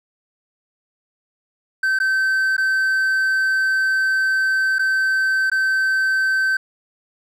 triangle tone with dropouts, 1545 Hz, G6, 26 cents flat, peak -14 dBFS, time 1.83-6.57 s, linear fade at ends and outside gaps 5 ms, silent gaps 1.989-2 / 2.567-2.579 / 4.785-4.792 / 5.5-5.516 s, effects none

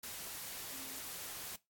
sine tone in noise, 266.5 Hz, C4, 32 cents sharp, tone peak -56 dBFS, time 0.71-0.99 s, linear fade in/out 5 ms, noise white, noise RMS -45 dBFS, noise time 0.03-1.56 s, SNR -14 dB, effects noise-tail reverb RT60 0.2 s tail -20 dB re dry + AAC 64 kbps

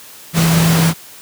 sine tone in noise, 164.81 Hz, E3, in tune, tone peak -10 dBFS, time 0.33-0.94 s, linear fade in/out 50 ms, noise pink, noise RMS -17 dBFS, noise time 0.33-0.94 s, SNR +4 dB, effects white hiss -38 dBFS RMS until 1.21 s + high-pass 100 Hz 12 dB/octave

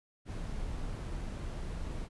brown noise, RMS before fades -38 dBFS, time 0.25-2.09 s, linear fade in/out 50 ms, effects resampled to 24000 Hz

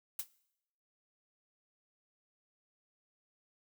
blue noise with exponential decay, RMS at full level -32 dBFS, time 0.19-0.28 s, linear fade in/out 5 ms, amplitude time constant 18 ms, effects noise-tail reverb RT60 0.8 s tail -21 dB re dry

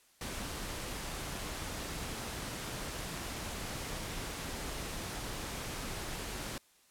pink noise, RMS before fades -40 dBFS, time 0.21-6.58 s, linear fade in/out 2 ms, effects white hiss -66 dBFS RMS until 6.9 s + low-pass 12000 Hz 12 dB/octave

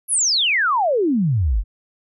sine exponential sweep, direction down, 11590 to 41.2 Hz, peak -15 dBFS, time 0.08-1.64 s, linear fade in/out 50 ms, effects none

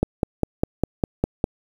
click train, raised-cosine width 2 ms, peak -5 dBFS, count 8, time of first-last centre 0.03-1.441 s, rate 4.96 Hz, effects 7-bit

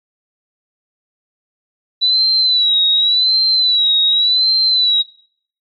sine tone with vibrato, 3950 Hz, B7, in tune, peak -10 dBFS, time 2.01-5.03 s, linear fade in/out 20 ms, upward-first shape sine, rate 0.88 Hz, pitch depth 79 cents each way, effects noise-tail reverb RT60 0.6 s tail -24 dB re dry + MP3 96 kbps

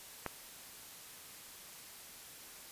click, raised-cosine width 0.5 ms, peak -21 dBFS, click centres 0.263 s, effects white hiss -52 dBFS RMS until 2.71 s + resampled to 32000 Hz

